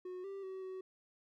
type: tone with pitch steps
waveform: triangle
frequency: 365.4 / 392.4 / 379.1 / 375.5 Hz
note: F#4 / G4 / F#4 / F#4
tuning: -22 / +2 / +42 / +26 cents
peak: -40 dBFS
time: 0.05-0.81 s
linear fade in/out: 5 ms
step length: 190 ms
effects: none